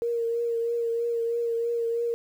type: tone with vibrato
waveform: sine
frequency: 466.2 Hz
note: A#4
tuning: in tune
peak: -24 dBFS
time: 0.02-2.14 s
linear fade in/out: 0 ms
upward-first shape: triangle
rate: 3.1 Hz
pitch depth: 25 cents each way
effects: 9-bit